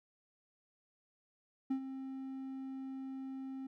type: tone with ADSR envelope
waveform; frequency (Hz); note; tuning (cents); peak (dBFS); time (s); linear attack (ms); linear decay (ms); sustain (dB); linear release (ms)
triangle; 265.9; C4; +28; -28; 1.7-3.67; 10; 86; -11; 6
effects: none